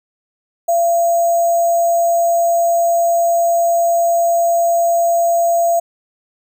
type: tone with sample-and-hold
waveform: sine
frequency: 680 Hz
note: F5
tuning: 46 cents flat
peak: -11 dBFS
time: 0.68-5.8 s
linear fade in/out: 10 ms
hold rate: 7350 Hz
effects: none